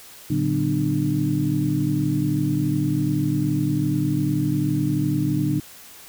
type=tone cluster; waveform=sine; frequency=114.2 / 145.9 / 188.5 / 254.1 / 302.4 Hz; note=A#2 / D3 / F#3 / B3 / D#4; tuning=-35 / -11 / +32 / +49 / -49 cents; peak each=-28 / -23 / -29 / -29 / -23 dBFS; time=0.3-5.6 s; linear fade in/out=5 ms; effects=white hiss -44 dBFS RMS until 6.08 s